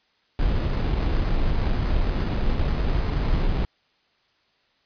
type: noise with sample-and-hold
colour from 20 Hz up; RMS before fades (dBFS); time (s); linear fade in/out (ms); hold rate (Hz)
brown; -22; 0.39-3.65; 2; 3150
effects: white hiss -65 dBFS RMS until 4.85 s + resampled to 11025 Hz